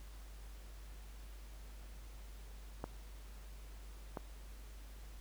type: clicks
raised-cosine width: 1 ms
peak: -26 dBFS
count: 2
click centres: 2.841 / 4.172 s
effects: added 50 Hz sine -49 dBFS peak until 5.2 s + pink hiss -61 dBFS RMS until 5.2 s